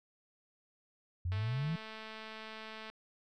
sine exponential sweep, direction up, 84.7 to 172.5 Hz, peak -32 dBFS, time 1.25-1.76 s, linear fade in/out 5 ms
click train, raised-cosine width 0.3 ms, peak -31 dBFS, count 347, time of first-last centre 1.32-2.9 s, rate 219 Hz
effects none

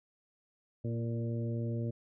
harmonic tone with a mistuned harmonic, 116.54 Hz, A#2, in tune, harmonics 1 / 2 / 3 / 4 / 5, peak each -33 / -39 / -43 / -45 / -47 dBFS, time 0.84-1.91 s, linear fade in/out 10 ms, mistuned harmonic 3, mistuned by -20 cents, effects none

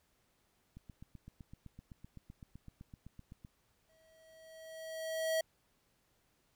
click train, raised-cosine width 5 ms, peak -38 dBFS, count 22, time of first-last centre 0.77-3.449 s, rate 7.84 Hz
square tone with exponential growth, 643 Hz, E5, 43 cents flat, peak -30 dBFS, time 3.89-5.41 s, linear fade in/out 5 ms, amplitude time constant 330 ms
effects pink hiss -75 dBFS RMS until 6.55 s

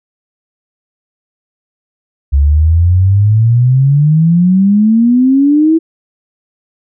sine exponential sweep, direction up, 68.1 to 329.7 Hz, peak -5 dBFS, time 2.32-5.79 s, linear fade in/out 20 ms, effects none

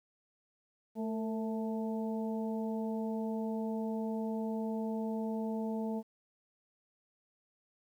harmonic tone with a mistuned harmonic, 220 Hz, A3, in tune, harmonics 1 / 2 / 3 / 4, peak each -34 / -40 / -44 / -46 dBFS, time 0.95-6.03 s, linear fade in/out 50 ms, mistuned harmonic 2, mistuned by +39 cents, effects 11-bit

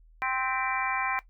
harmonic tone with a mistuned harmonic, 260.9 Hz, C4, 5 cents flat, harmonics 3 / 4 / 5 / 6 / 7 / 8 / 9, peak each -33 / -32 / -38 / -36 / -38 / -37 / -34 dBFS, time 0.22-1.19 s, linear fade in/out 0 ms, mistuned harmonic 8, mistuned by -71 cents, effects noise-tail reverb RT60 0.1 s tail -17 dB re dry + added 40 Hz sine -53 dBFS peak until 1.29 s

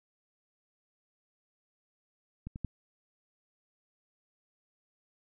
clicks, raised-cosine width 5 ms, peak -27 / -28 / -21 dBFS, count 3, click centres 2.47 / 2.559 / 2.647 s, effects none

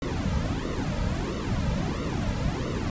brown noise with flanger, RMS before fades -28 dBFS, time 0.02-2.9 s, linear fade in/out 2 ms, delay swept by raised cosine 1.2 to 2.8 ms, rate 1.5 Hz, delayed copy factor -0.95, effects resampled to 16000 Hz

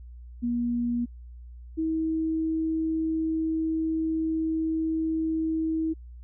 sine tone pair in turn, 239.4 / 320.3 Hz, A#3 / E4, +46 / -50 cents, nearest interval perfect fourth, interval 504 cents, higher second, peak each -24 dBFS, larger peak neither, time 0.42-1.06 / 1.77-5.94 s, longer second, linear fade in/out 20 ms, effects added 60 Hz sine -41 dBFS peak until 6.23 s

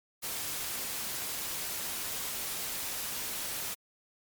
white noise, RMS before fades -36 dBFS, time 0.22-3.75 s, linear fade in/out 20 ms, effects MP3 96 kbps

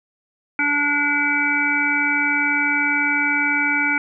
harmonic tone with a mistuned harmonic, 290 Hz, D4, 22 cents flat, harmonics 1 / 3 / 5 / 7 / 8, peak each -26 / -28 / -21 / -26 / -20 dBFS, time 0.59-3.98 s, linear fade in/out 2 ms, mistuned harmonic 8, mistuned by -18 cents, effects none

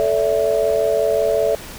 sine chord, A suspended fourth, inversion none, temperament equal with one note detuned, 440 / 573.9 / 659.3 Hz, A4 / D5 / E5, 0 / -40 / 0 cents, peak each -19 dBFS, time 0-1.55 s, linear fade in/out 0 ms, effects pink hiss -35 dBFS RMS until 1.78 s

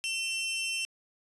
sawtooth tone pair together, 2702 / 3093 Hz, E7 / G7, +42 / -24 cents, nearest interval major second, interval 234 cents, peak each -28 / -33 dBFS, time 0.04-0.85 s, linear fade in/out 0 ms, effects resampled to 24000 Hz

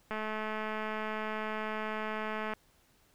click train, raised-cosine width 0.5 ms, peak -22 dBFS, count 525, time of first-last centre 0.11-2.536 s, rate 216 Hz, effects pink hiss -67 dBFS RMS until 3.14 s

